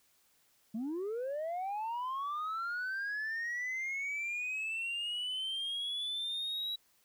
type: linear sweep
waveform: sine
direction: up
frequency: 208.1 to 3900 Hz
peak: -32 dBFS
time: 0.74-6.76 s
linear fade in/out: 10 ms
effects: tanh soft clip ceiling -33 dBFS + white hiss -70 dBFS RMS until 7.04 s